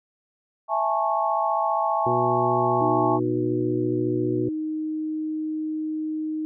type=chord; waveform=sine; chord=A major seventh; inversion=second; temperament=just; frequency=660 / 825 / 880 / 1100 Hz; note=E5 / G#5 / A5 / C#6; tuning=+2 / -12 / 0 / -14 cents; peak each=-26 dBFS; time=0.68-3.2 s; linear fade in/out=50 ms
type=harmonic tone; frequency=121.9 Hz; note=B2; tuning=22 cents flat; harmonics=1 / 2 / 3 / 4; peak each=-29 / -32 / -25 / -34 dBFS; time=2.06-4.49 s; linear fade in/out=5 ms
type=tone; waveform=sine; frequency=311.1 Hz; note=D#4; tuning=in tune; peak=-25 dBFS; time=2.81-6.45 s; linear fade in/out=0 ms
effects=none